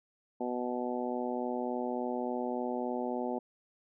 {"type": "harmonic tone", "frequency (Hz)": 123.47, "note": "B2", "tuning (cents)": 0, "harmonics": [2, 3, 4, 5, 6, 7], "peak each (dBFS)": [-36, -38, -39, -40, -41, -41], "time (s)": [0.4, 3.39], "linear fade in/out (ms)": 10, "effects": []}